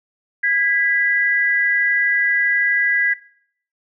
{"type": "tone pair together", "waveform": "sine", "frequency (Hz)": [1643.1, 1975.5], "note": ["G#6", "B6"], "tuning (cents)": [-19, 0], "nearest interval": "minor third", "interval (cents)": 319, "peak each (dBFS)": -18, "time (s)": [0.43, 3.14], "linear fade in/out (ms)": 10, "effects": ["noise-tail reverb RT60 0.6 s tail -18 dB re dry"]}